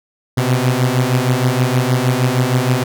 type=beating tone pair; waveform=sawtooth; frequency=123.5 / 129.9 Hz; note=B2 / C3; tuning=0 / -12 cents; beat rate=6.4 Hz; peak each=-12 dBFS; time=0.37-2.84 s; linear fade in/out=10 ms; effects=none